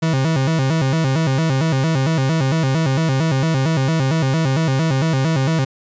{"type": "tone with vibrato", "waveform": "40% pulse", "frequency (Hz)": 146.83, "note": "D3", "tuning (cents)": 0, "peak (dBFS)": -14, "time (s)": [0.02, 5.65], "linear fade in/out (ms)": 10, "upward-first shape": "square", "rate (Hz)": 4.4, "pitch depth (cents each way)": 170, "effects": ["resampled to 16000 Hz"]}